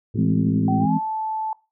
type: harmonic tone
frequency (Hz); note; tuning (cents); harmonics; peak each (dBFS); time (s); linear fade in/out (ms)
54.7; A1; -9; 2 / 3 / 4 / 5 / 6 / 7 / 8; -25 / -37 / -32 / -39 / -35 / -36 / -41; 0.14-0.86; 10
type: chord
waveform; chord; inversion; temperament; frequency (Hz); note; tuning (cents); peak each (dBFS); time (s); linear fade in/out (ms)
sine; E augmented; none; equal; 164.81 / 207.7 / 261.6; E3 / G#3 / B#3; 0 / 0 / 0; -22; 0.17-0.99; 20
type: tone with pitch glide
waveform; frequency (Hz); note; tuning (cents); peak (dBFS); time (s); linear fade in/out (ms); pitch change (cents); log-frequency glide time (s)
sine; 766 to 874.8; G5 to A5; -40 to -10; -23; 0.68-1.53; 2; +230; 0.78-0.95
effects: noise-tail reverb RT60 0.3 s tail -22 dB re dry